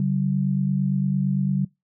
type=tone pair together; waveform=sine; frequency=141.4 / 190.22 Hz; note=C#3 / F#3; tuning=+35 / +48 cents; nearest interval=perfect fourth; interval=513 cents; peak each=-22 dBFS; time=0-1.65 s; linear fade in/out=2 ms; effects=noise-tail reverb RT60 0.2 s tail -23 dB re dry